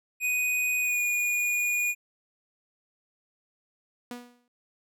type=tone with pitch glide; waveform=square; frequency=2489 to 2445 Hz; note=D#7 to D#7; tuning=0 to -31 cents; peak=-25 dBFS; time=0.2-1.95 s; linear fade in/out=50 ms; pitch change=-31 cents; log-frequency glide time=0.8-1.01 s
type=tone with exponential decay; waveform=sawtooth; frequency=243.4 Hz; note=B3; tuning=25 cents flat; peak=-30 dBFS; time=4.11-4.48 s; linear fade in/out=2 ms; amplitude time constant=79 ms
effects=none